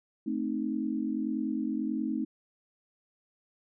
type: chord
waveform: sine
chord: A diminished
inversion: none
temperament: equal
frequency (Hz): 220 / 261.6 / 311.1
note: A3 / C4 / Eb4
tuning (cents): 0 / 0 / 0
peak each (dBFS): -33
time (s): 0.26-2.25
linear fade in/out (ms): 10
effects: none